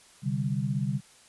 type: chord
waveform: sine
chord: C suspended second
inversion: none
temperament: just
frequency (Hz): 130.81 / 147.16 / 196.22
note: C3 / D3 / G3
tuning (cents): 0 / +4 / +2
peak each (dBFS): -30 / -30 / -31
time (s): 0.22-1.01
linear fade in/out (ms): 50
effects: white hiss -56 dBFS RMS until 1.28 s + resampled to 24000 Hz